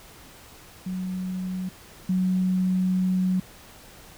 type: tone pair in turn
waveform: sine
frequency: 185 / 185 Hz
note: F#3 / F#3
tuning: 0 / 0 cents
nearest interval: unison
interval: 0 cents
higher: neither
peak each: -27 / -20 dBFS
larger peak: second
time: 0.86-1.69 / 2.09-3.4 s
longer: second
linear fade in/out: 5 ms
effects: pink hiss -48 dBFS RMS until 4.17 s